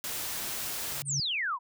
white noise, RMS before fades -35 dBFS, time 0.04-1.02 s, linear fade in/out 0 ms
sine tone with exponential growth, 140.4 Hz, C#3, 22 cents sharp, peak -29 dBFS, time 0.69-1.2 s, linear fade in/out 2 ms, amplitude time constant 110 ms
sine exponential sweep, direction down, 9397 to 932.3 Hz, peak -28 dBFS, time 1.05-1.59 s, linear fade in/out 50 ms
effects none

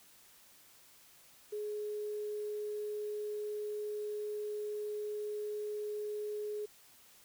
sine tone with quantisation, 420 Hz, G#4, 19 cents sharp, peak -36 dBFS, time 1.52-6.66 s, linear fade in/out 10 ms, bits 10, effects white hiss -61 dBFS RMS until 7.24 s

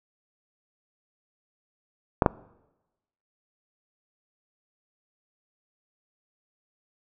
clicks, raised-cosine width 1 ms, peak -3 dBFS, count 2, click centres 2.222 / 2.262 s, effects noise-tail reverb RT60 1.0 s tail -22 dB re dry

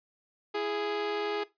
sawtooth tone pair together, 334.6 / 415.3 Hz, E4 / G#4, +26 / 0 cents, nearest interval major third, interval 374 cents, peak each -35 / -26 dBFS, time 0.54-1.44 s, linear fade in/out 10 ms, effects noise-tail reverb RT60 0.2 s tail -18 dB re dry + resampled to 11025 Hz

